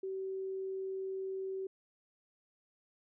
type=tone; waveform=sine; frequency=382.5 Hz; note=G4; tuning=42 cents flat; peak=-36 dBFS; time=0.03-1.67 s; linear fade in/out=5 ms; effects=none